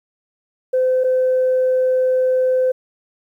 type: tone pair in turn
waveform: sine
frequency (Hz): 513 / 513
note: C5 / C5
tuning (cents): -34 / -34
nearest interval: unison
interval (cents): 0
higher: neither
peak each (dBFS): -12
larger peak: neither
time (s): 0.73-1.04 / 1.04-2.72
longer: second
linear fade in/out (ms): 10
effects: tanh soft clip ceiling -10 dBFS + 9-bit